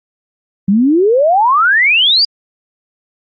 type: exponential sweep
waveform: sine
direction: up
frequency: 186.7 to 4904 Hz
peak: -7 dBFS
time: 0.68-2.25 s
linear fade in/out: 5 ms
effects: Opus 32 kbps